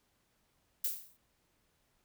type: noise with exponential decay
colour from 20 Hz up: violet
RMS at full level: -30 dBFS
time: 0.84-1.17 s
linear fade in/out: 5 ms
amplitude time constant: 70 ms
effects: pink hiss -75 dBFS RMS until 2.04 s

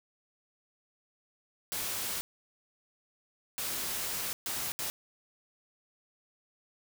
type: noise bursts at uneven times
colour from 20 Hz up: white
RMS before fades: -35 dBFS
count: 4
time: 1.72-2.21 / 3.58-4.33 / 4.46-4.72 / 4.79-4.9 s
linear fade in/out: 0 ms
effects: none

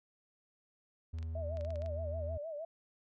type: tone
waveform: triangle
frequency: 81 Hz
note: E2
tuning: 30 cents flat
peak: -35 dBFS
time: 1.13-2.38 s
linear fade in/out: 10 ms
type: clicks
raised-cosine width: 0.2 ms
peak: -37 dBFS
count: 9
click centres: 1.186 / 1.228 / 1.571 / 1.61 / 1.649 / 1.705 / 1.758 / 1.82 / 1.861 s
type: tone with vibrato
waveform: sine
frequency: 619 Hz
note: D#5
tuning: 9 cents flat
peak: -39 dBFS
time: 1.35-2.65 s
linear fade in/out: 5 ms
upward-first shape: sine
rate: 6.4 Hz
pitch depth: 120 cents each way
effects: none

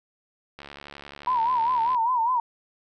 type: click train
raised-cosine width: 0.3 ms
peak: -24 dBFS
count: 98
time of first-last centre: 0.59-1.947 s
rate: 71.5 Hz
type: tone with vibrato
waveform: sine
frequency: 958 Hz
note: A#5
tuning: 47 cents sharp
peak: -20 dBFS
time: 1.27-2.4 s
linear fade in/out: 2 ms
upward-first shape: sine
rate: 5 Hz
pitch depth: 120 cents each way
effects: none

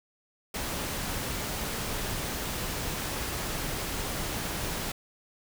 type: noise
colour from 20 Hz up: pink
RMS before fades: -33 dBFS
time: 0.54-4.92 s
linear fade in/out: 5 ms
effects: none

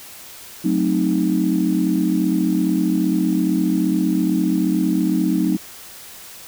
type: chord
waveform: sine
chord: F# diminished seventh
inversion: none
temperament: equal with one note detuned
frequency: 185 / 220 / 262.4 / 311.1 Hz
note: F#3 / A3 / C4 / Eb4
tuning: 0 / 0 / +5 / 0 cents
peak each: -20 / -23 / -22 / -19 dBFS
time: 0.64-5.57 s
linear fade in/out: 10 ms
effects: tanh soft clip ceiling -6 dBFS + white hiss -39 dBFS RMS until 6.47 s

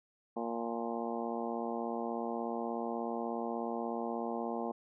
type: harmonic tone with a mistuned harmonic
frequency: 116.54 Hz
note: A#2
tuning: in tune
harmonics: 2 / 3 / 4 / 5 / 6 / 7 / 8 / 9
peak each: -39 / -42 / -41 / -44 / -42 / -43 / -47 / -47 dBFS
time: 0.36-4.72 s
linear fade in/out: 10 ms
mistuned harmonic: 8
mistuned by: -69 cents
effects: none

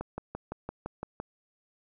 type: click train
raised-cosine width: 1 ms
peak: -21 dBFS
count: 8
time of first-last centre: 0.01-1.2 s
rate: 5.88 Hz
effects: none

